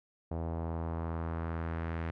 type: tone with low-pass filter sweep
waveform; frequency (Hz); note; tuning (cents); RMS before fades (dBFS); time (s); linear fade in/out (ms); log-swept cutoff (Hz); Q
sawtooth; 82.41; E2; 0; -36; 0.31-2.11; 5; 710 to 2000; 1.6
effects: none